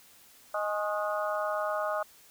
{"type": "harmonic tone with a mistuned harmonic", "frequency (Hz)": 207.7, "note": "G#3", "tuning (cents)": 0, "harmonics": [3, 4, 5, 6, 7], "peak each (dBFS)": [-31, -37, -39, -34, -39], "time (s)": [0.54, 2.03], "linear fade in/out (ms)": 5, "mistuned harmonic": 5, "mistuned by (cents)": 60, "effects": ["white hiss -57 dBFS RMS until 2.3 s"]}